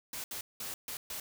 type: noise bursts at uneven times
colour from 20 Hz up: white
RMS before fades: -40 dBFS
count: 5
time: 0.13-0.24 / 0.31-0.41 / 0.6-0.74 / 0.88-0.97 / 1.1-1.2 s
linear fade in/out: 2 ms
effects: none